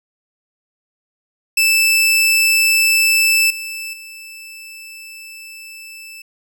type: tone with level steps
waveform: sawtooth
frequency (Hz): 2638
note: E7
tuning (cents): +1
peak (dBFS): -8 / -22 / -30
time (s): 1.57-6.22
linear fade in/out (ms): 5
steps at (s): 3.5 / 3.93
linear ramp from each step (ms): 5
effects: none